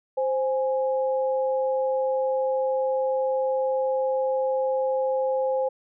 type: tone pair together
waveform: sine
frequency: 523.3 / 830.5 Hz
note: C5 / G#5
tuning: 0 / 0 cents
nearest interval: minor sixth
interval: 800 cents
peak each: -22 / -30 dBFS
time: 0.17-5.69 s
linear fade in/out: 10 ms
effects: none